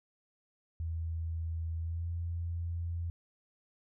sine tone with pitch glide, 82 to 84.94 Hz, E2 to F2, -9 to -48 cents, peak -33 dBFS, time 0.8-3.1 s, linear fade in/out 0 ms, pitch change +61 cents, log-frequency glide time 1.8-2.08 s, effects none

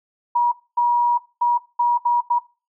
sine tone bursts at uneven times, 959 Hz, A#5, 49 cents sharp, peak -14 dBFS, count 6, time 0.35-0.52 / 0.77-1.18 / 1.41-1.58 / 1.79-1.98 / 2.05-2.21 / 2.3-2.39 s, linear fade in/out 10 ms, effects noise-tail reverb RT60 0.3 s tail -18 dB re dry

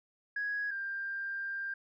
sine tone pair in turn, 1661.2 / 1590.6 Hz, G#6 / G6, 0 / +25 cents, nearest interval minor second, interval 75 cents, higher first, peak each -31 / -34 dBFS, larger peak first, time 0.36-0.71 / 0.71-1.74 s, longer second, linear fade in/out 5 ms, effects tanh soft clip ceiling -27 dBFS

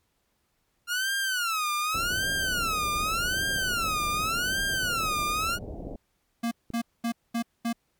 sawtooth tone with vibrato, 1385 Hz, F6, 15 cents flat, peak -22 dBFS, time 0.87-5.59 s, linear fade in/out 50 ms, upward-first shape sine, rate 0.86 Hz, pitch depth 250 cents each way
pink low-pass noise, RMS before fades -37 dBFS, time 1.94-5.96 s, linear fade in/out 5 ms, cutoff 720 Hz, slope 48 dB/octave
click train, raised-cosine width 3 ms, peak -27 dBFS, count 5, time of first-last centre 3.37-6.703 s, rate 1.2 Hz
square tone bursts, 233.1 Hz, A#3, in tune, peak -26 dBFS, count 5, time 6.43-7.73 s, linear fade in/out 10 ms, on 84 ms, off 220 ms
effects pink hiss -73 dBFS RMS until 7.99 s + MP3 96 kbps

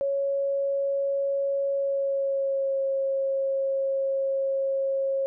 sine tone with pitch glide, 554.4 to 542.4 Hz, C#5 to C#5, 0 to -38 cents, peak -23 dBFS, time 0.01-5.26 s, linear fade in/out 0 ms, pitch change -38 cents, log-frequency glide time 1.74-2.81 s, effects none

